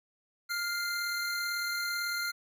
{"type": "tone cluster", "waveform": "square", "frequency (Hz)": [1404, 2082, 4174], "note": ["F6", "C7", "C8"], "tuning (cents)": [9, -9, -5], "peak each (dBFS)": [-34, -39, -38], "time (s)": [0.49, 2.32], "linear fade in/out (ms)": 20, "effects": []}